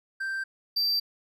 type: tone pair in turn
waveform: triangle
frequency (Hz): 1568 / 4680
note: G6 / D8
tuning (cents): 0 / -7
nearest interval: octave + perfect fifth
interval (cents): 1893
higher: second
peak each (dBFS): -27 / -22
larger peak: second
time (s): 0.2-0.44 / 0.76-1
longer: neither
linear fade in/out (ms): 10
effects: none